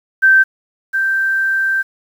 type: tone pair in turn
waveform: sine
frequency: 1556 / 1566.8 Hz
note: G6 / G6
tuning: -13 / -1 cents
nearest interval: unison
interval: 12 cents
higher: second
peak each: -6 / -13 dBFS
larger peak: first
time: 0.22-0.44 / 0.93-1.83 s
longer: second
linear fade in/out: 20 ms
effects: 7-bit